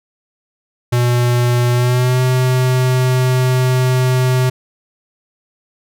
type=tone with pitch glide; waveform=square; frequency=121.7 to 127.9 Hz; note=B2 to C3; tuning=-25 to -39 cents; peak=-12 dBFS; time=0.92-4.5 s; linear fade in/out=10 ms; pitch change=+86 cents; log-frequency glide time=1.72-2.22 s; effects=none